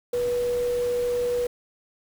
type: tone in noise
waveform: sine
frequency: 486.6 Hz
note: B4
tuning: 26 cents flat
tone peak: -22 dBFS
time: 0.13-1.47 s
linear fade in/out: 5 ms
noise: pink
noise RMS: -40 dBFS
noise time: 0.13-1.47 s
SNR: +15 dB
effects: none